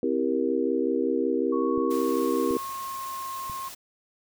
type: chord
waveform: sine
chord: C dominant seventh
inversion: none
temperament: just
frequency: 261.6 / 327 / 392.4 / 470.9 Hz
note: C4 / E4 / G4 / Bb4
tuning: 0 / -14 / +2 / +18 cents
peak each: -28 dBFS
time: 0.03-2.57 s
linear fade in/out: 2 ms
type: tone with pitch glide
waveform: sine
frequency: 1108.7 to 1069.7 Hz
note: C#6 to C6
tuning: 0 to +38 cents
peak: -32 dBFS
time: 1.52-3.69 s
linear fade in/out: 10 ms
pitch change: -62 cents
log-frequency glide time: 1.8-3.09 s
type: clicks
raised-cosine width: 5 ms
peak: -30 dBFS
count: 3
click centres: 1.778 / 2.509 / 3.498 s
type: noise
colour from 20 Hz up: white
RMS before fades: -42 dBFS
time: 1.9-3.75 s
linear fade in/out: 10 ms
effects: none